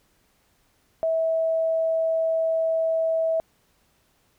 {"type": "tone", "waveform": "sine", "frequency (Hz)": 650, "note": "E5", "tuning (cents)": -24, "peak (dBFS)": -20, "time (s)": [1.03, 3.4], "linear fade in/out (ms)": 0, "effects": ["pink hiss -65 dBFS RMS until 4.38 s"]}